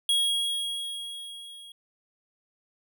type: tone with level ramp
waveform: square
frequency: 3301 Hz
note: G#7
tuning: 11 cents flat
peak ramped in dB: -21 to -45 dBFS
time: 0.09-1.72 s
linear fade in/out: 2 ms
effects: none